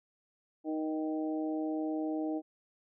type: harmonic tone with a mistuned harmonic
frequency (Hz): 156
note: D#3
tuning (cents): +5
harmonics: 2 / 3 / 4 / 5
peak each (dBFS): -32 / -42 / -41 / -44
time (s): 0.64-2.42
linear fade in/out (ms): 50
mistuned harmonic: 3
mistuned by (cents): +19
effects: none